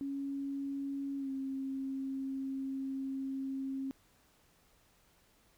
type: tone with pitch glide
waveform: sine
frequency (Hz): 277.2 to 268.7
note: C#4 to C4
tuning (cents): 0 to +46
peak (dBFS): -35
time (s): 0.01-3.91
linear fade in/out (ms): 0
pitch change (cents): -54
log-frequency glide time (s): 1.18-1.29
effects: pink hiss -68 dBFS RMS until 5.57 s